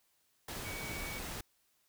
sine tone in noise, 2256 Hz, C#7, 30 cents sharp, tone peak -44 dBFS, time 0.65-1.19 s, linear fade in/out 5 ms, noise pink, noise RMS -42 dBFS, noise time 0.48-1.41 s, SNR -5 dB, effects white hiss -74 dBFS RMS until 1.88 s

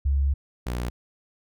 sine / sawtooth tone pair in turn, 69.3 / 60.46 Hz, C#2 / B1, 0 / -36 cents, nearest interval major second, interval 236 cents, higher first, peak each -19 / -23 dBFS, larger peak first, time 0.05-0.34 / 0.66-0.9 s, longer first, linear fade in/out 10 ms, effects none

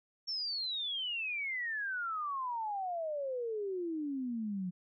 sine exponential sweep, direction down, 5500 to 176.3 Hz, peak -34 dBFS, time 0.27-4.71 s, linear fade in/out 20 ms, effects none

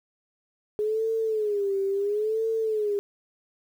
sine tone with vibrato, 418.6 Hz, G#4, 14 cents sharp, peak -23 dBFS, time 0.79-2.99 s, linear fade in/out 0 ms, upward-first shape sine, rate 0.73 Hz, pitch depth 120 cents each way, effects 9-bit

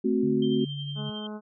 sine chord, F# diminished, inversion first, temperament equal, 220 / 261.6 / 370 Hz, A3 / C4 / F#4, 0 / 0 / 0 cents, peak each -26 dBFS, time 0.04-0.65 s, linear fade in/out 10 ms
sine tone with pitch glide, 146.83 to 142.9 Hz, D3 to D3, 0 to -47 cents, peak -32 dBFS, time 0.23-1.1 s, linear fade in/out 5 ms, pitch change -47 cents, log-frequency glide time 0.47-0.65 s
sine tone with tremolo, 3152 Hz, G7, 9 cents sharp, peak -35 dBFS, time 0.42-1.27 s, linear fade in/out 5 ms, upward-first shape sine, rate 11 Hz, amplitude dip 50%
harmonic tone, 212 Hz, G#3, 36 cents sharp, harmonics 1 / 2 / 3 / 4 / 5 / 6 / 7, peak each -35 / -41 / -45 / -47 / -49 / -51 / -52 dBFS, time 0.95-1.41 s, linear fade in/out 50 ms
effects none

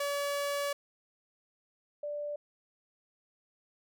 sawtooth / sine tone pair in turn, 570 / 587.4 Hz, C#5 / D5, +48 / 0 cents, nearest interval minor second, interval 52 cents, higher second, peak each -27 / -34 dBFS, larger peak first, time 0-0.73 / 2.03-2.36 s, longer first, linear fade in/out 5 ms, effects none

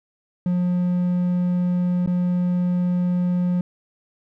triangle tone with dropouts, 178.4 Hz, F3, 37 cents sharp, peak -16 dBFS, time 0.46-3.61 s, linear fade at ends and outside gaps 2 ms, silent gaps 2.062-2.074 s, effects none

